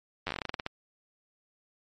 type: slowing click train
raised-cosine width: 0.3 ms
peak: -16 dBFS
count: 14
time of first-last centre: 0.27-0.664 s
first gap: 10 ms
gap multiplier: 1.17
effects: MP3 48 kbps